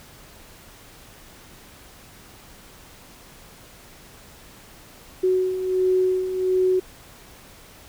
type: beating tone pair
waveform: sine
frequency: 370 / 371.4 Hz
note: F#4 / F#4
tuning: 0 / +7 cents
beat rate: 1.4 Hz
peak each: -26 / -19 dBFS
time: 5.23-6.8 s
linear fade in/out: 10 ms
effects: pink hiss -47 dBFS RMS until 7.88 s